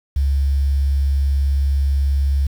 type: tone with quantisation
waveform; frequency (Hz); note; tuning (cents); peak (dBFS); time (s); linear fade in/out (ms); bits
sine; 69.3; C#2; 0; -14; 0.16-2.47; 5; 7
effects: none